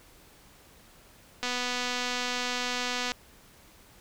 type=click train; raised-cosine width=0.2 ms; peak=-14 dBFS; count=418; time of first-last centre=1.43-3.118 s; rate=247 Hz; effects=pink hiss -56 dBFS RMS until 4 s

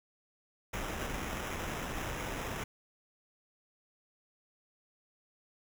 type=noise with sample-and-hold; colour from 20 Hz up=pink; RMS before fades=-38 dBFS; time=0.73-2.64 s; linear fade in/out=5 ms; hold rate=4410 Hz; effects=none

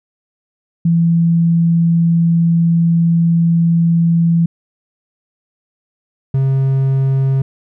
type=tone pair in turn; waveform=sine / triangle; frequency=167.7 / 134.6 Hz; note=E3 / C3; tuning=+30 / +49 cents; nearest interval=major third; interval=381 cents; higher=first; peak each=-9 dBFS; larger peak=neither; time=0.85-4.46 / 6.34-7.42 s; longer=first; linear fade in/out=5 ms; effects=none

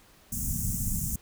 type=band-stop noise; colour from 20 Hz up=pink; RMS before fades=-30 dBFS; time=0.32-1.16 s; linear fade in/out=5 ms; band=230 to 6400 Hz; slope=48 dB/octave; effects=pink hiss -58 dBFS RMS until 1.21 s

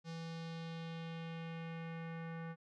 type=tone with low-pass filter sweep; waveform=square; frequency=164.81 Hz; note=E3; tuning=in tune; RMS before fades=-45 dBFS; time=0.04-2.56 s; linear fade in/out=50 ms; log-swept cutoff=5200 to 1700 Hz; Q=1.9; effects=none

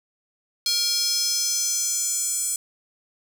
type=tone with high-pass filter sweep; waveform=square; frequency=470 Hz; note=A#4; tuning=14 cents sharp; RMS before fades=-24 dBFS; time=0.66-2.56 s; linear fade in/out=2 ms; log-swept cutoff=4400 to 8100 Hz; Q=3.9; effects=none

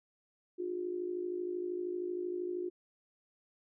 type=tone with amplitude modulation; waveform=sine; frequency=357.9 Hz; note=F4; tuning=42 cents sharp; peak=-31 dBFS; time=0.58-2.7 s; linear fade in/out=20 ms; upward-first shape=sine; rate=52.9 Hz; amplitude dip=70%; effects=none

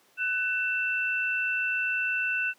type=tone pair together; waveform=sine; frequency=1500 / 2673 Hz; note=F#6 / E7; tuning=+23 / +23 cents; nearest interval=minor seventh; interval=1000 cents; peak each=-28 dBFS; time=0.17-2.54 s; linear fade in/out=50 ms; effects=pink hiss -62 dBFS RMS until 2.58 s + high-pass 300 Hz 12 dB/octave

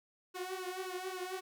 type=tone with flanger; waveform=sawtooth; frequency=370 Hz; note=F#4; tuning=in tune; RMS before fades=-41 dBFS; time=0.34-1.41 s; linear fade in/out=20 ms; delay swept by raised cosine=0.7 to 4 ms; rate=3.7 Hz; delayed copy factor=+0.85; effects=none

